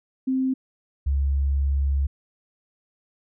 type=tone pair in turn; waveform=sine; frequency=261.6 / 69.29 Hz; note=C4 / C#2; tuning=0 / 0 cents; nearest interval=octave + major seventh; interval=2300 cents; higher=first; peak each=-20 / -19 dBFS; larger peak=second; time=0.27-0.54 / 1.06-2.07 s; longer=second; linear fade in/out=10 ms; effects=none